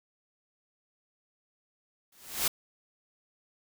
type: noise with exponential growth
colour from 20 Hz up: white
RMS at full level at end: -24 dBFS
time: 2.12-2.48 s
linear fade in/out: 5 ms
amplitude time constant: 77 ms
effects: none